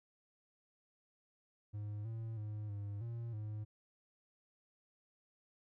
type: tone with pitch steps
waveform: triangle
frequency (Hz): 104.4 / 112.9 / 105.9 / 101.8 / 116.8 / 106.5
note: G#2 / A2 / G#2 / G#2 / A#2 / G#2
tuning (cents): +10 / +45 / +34 / -34 / +4 / +44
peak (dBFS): -38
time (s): 1.73-3.65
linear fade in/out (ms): 20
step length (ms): 320
effects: none